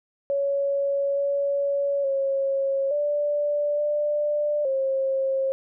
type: tone with pitch steps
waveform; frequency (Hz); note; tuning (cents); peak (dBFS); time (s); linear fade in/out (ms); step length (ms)
sine; 559 / 563 / 546 / 586 / 592 / 536; C#5 / C#5 / C#5 / D5 / D5 / C5; +14 / +27 / -26 / -4 / +14 / +42; -21; 0.3-5.52; 0; 870
effects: none